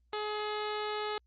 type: harmonic tone with a mistuned harmonic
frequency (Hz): 422.4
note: G#4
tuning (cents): +29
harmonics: 1 / 2 / 3 / 4 / 5 / 6 / 7 / 8 / 9 / 10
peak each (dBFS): -36 / -39 / -40 / -46 / -46 / -50 / -47 / -48 / -51 / -50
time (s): 0.13-1.18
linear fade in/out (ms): 2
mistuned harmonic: 8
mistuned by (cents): +35
effects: added 60 Hz sine -66 dBFS peak until 1.26 s + Opus 24 kbps